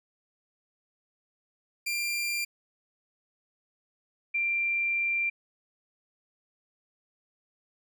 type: tone pair in turn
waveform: sawtooth / sine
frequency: 2381 / 2368 Hz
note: D7 / D7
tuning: +23 / +14 cents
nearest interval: unison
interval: 9 cents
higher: first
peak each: -25 dBFS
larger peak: neither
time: 1.86-2.45 / 4.34-5.3 s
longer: second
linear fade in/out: 10 ms
effects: none